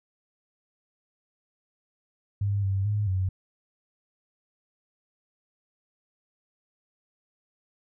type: tone with pitch steps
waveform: sine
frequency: 100.8 / 97.2 / 104.3 / 93.8 Hz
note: G2 / G2 / G#2 / F#2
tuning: +49 / -14 / +8 / +24 cents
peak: -23 dBFS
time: 2.41-3.29 s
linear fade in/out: 5 ms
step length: 220 ms
effects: none